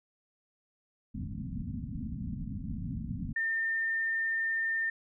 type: low-pass noise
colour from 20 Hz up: white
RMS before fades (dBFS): -37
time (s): 1.14-3.33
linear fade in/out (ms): 10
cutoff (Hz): 260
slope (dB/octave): 96
type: tone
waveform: sine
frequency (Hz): 1808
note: A6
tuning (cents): +47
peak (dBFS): -28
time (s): 3.36-4.9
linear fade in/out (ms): 5
effects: none